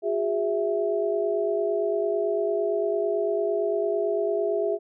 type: tone cluster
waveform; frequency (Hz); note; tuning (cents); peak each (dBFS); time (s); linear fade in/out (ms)
sine; 361.2 / 410.1 / 660; F#4 / G#4 / E5; -42 / -22 / +2; -29 / -25 / -27; 0.02-4.79; 50
effects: none